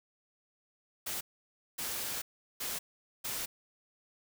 white noise bursts at uneven times, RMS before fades -37 dBFS, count 4, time 1.06-1.21 / 1.78-2.22 / 2.6-2.79 / 3.24-3.46 s, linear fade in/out 10 ms, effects none

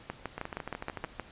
two click trains, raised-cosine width 0.5 ms, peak -19 / -21 dBFS, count 8 / 10, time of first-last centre 0.1-1.197 / 0.38-1.047 s, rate 6.38 / 13.5 Hz, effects pink hiss -53 dBFS RMS until 1.31 s + resampled to 8000 Hz

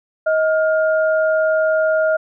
sine tone pair together, 631.9 / 1414 Hz, D#5 / F6, +27 / +21 cents, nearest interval octave + major second, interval 1394 cents, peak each -14 / -21 dBFS, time 0.26-2.17 s, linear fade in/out 10 ms, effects none

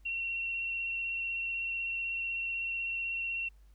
sine tone with vibrato, 2727 Hz, F7, 42 cents flat, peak -32 dBFS, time 0.05-3.49 s, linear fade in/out 10 ms, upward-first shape sine, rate 16 Hz, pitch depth 14 cents each way, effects added 50 Hz sine -55 dBFS peak until 3.74 s + pink hiss -73 dBFS RMS until 3.74 s

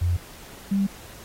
sine tone pair in turn, 87.4 / 197 Hz, F2 / G3, +2 / +9 cents, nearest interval octave + major second, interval 1407 cents, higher second, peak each -19 dBFS, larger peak neither, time 0.01-0.17 / 0.71-0.87 s, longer neither, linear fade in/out 10 ms, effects pink hiss -45 dBFS RMS until 1.24 s + AAC 48 kbps

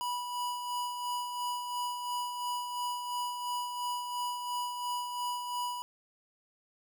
square tone with tremolo, 979 Hz, B5, 15 cents flat, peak -32 dBFS, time 0.01-5.82 s, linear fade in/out 0 ms, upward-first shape sine, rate 2.9 Hz, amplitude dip 45%, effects none

